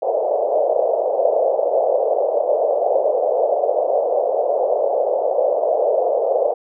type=band-pass noise; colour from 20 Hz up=pink; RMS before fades=-18 dBFS; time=0.02-6.54 s; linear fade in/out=10 ms; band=490 to 680 Hz; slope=48 dB/octave; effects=none